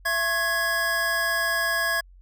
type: tone cluster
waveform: square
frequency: 672 / 1085 / 1669 Hz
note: E5 / C#6 / G#6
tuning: +33 / -37 / +8 cents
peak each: -31 / -32 / -24 dBFS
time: 0.05-2.01 s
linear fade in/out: 10 ms
effects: added 45 Hz sine -47 dBFS peak until 2.21 s